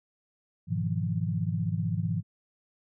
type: chord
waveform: sine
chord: F half-diminished seventh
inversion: first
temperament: equal with one note detuned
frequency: 103.83 / 123.47 / 158.74 / 174.61 Hz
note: Ab2 / Cb3 / Eb3 / F3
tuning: 0 / 0 / +35 / 0 cents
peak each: -31 / -35 / -31 / -32 dBFS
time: 0.67-2.23 s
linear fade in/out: 50 ms
effects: none